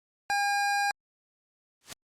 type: tone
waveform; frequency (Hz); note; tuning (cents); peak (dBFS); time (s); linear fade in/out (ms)
25% pulse; 809; G#5; -46; -21; 0.3-0.91; 0
type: noise with exponential growth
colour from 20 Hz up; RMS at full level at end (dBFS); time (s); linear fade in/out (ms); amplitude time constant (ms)
white; -33; 1.81-1.93; 2; 26
effects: low-pass 8000 Hz 12 dB/octave + Opus 48 kbps